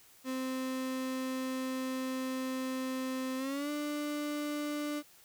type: tone with pitch glide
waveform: 35% pulse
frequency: 260 to 295.2 Hz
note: C4 to D4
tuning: -11 to +9 cents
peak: -32 dBFS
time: 0.24-5.03 s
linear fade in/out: 50 ms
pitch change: +220 cents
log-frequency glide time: 3.37-3.7 s
effects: white hiss -60 dBFS RMS until 5.24 s